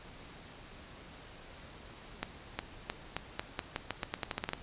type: accelerating click train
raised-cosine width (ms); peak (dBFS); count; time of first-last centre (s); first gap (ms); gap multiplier
0.3; -17; 16; 2.23-4.534; 360; 0.86
effects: pink hiss -51 dBFS RMS until 4.62 s + resampled to 8000 Hz